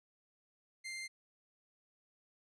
sawtooth tone, 2095 Hz, C7, 2 cents sharp, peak -38 dBFS, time 0.84-1.08 s, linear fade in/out 20 ms, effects resampled to 24000 Hz

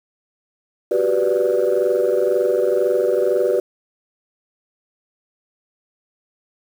sine chord, G major seventh, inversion third, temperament equal, 370 / 392 / 493.9 / 587.3 Hz, F#4 / G4 / B4 / D5, 0 / 0 / 0 / 0 cents, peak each -20 / -20 / -18 / -20 dBFS, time 0.91-3.6 s, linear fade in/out 5 ms, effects tanh soft clip ceiling -9 dBFS + 7-bit

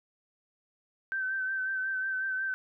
sine tone with vibrato, 1543 Hz, G6, 28 cents flat, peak -29 dBFS, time 1.12-2.54 s, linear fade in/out 0 ms, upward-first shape sine, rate 5.5 Hz, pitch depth 30 cents each way, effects none

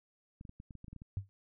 clicks, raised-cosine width 5 ms, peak -36 dBFS, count 11, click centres 0.411 / 0.452 / 0.494 / 0.601 / 0.708 / 0.753 / 0.844 / 0.882 / 0.93 / 0.963 / 1.019 s
sine tone with exponential decay, 98 Hz, G2, in tune, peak -29 dBFS, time 1.17-1.29 s, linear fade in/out 0 ms, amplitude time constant 24 ms
effects none

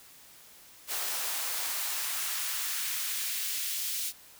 white noise with high-pass filter sweep, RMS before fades -33 dBFS, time 0.87-4.13 s, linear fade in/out 50 ms, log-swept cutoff 490 to 3300 Hz, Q 0.92, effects white hiss -54 dBFS RMS until 4.39 s

